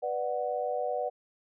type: chord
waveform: sine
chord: B minor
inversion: none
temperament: equal with one note detuned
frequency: 493.9 / 592.1 / 740 Hz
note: B4 / D5 / F#5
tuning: 0 / +14 / 0 cents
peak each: -33 dBFS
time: 0.02-1.1 s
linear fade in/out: 20 ms
effects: none